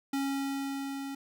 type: tone with level ramp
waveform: square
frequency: 275.1 Hz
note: C#4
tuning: 13 cents flat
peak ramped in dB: -29 to -37 dBFS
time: 0.13-1.15 s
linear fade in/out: 5 ms
effects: none